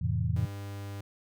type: chord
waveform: sine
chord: F major seventh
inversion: none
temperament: equal with one note detuned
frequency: 86.25 / 110 / 130.81 / 164.81 Hz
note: F2 / A2 / C3 / E3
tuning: -21 / 0 / 0 / 0 cents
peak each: -31 / -30 / -33 / -34 dBFS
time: 0.01-0.46 s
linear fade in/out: 10 ms
type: tone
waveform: 45% pulse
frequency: 100 Hz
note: G2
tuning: 35 cents sharp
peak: -37 dBFS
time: 0.36-1.01 s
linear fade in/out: 5 ms
effects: none